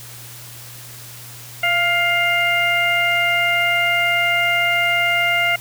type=harmonic tone with a mistuned harmonic; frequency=703 Hz; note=F5; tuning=11 cents sharp; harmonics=1 / 2 / 3 / 4; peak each=-22 / -23 / -17 / -23 dBFS; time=1.63-5.56 s; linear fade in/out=5 ms; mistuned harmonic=1; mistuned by=-39 cents; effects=added 120 Hz sine -40 dBFS peak until 5.6 s + white hiss -38 dBFS RMS until 5.6 s